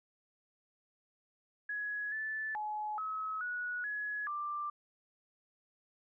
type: tone with pitch steps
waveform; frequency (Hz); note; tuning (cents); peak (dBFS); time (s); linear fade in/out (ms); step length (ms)
sine; 1678 / 1750 / 848 / 1284 / 1464 / 1687 / 1182; G#6 / A6 / G#5 / E6 / F#6 / G#6 / D6; +17 / -10 / +36 / -46 / -19 / +27 / +11; -35; 1.69-4.7; 5; 430
effects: none